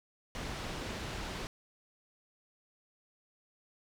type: low-pass noise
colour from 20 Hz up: pink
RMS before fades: -40 dBFS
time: 0.35-1.47 s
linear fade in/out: 0 ms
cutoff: 5300 Hz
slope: 12 dB/octave
effects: none